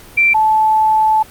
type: tone pair in turn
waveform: sine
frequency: 2350 / 869.9 Hz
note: D7 / A5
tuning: +1 / -20 cents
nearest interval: octave + perfect fourth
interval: 1721 cents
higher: first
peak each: -8 / -9 dBFS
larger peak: first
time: 0.17-0.34 / 0.34-1.23 s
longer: second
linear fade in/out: 10 ms
effects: pink hiss -39 dBFS RMS until 1.3 s + Opus 48 kbps